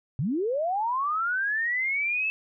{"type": "linear sweep", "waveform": "sine", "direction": "up", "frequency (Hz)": [114.6, 2637], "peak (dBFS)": -24, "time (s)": [0.19, 2.3], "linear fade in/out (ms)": 0, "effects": []}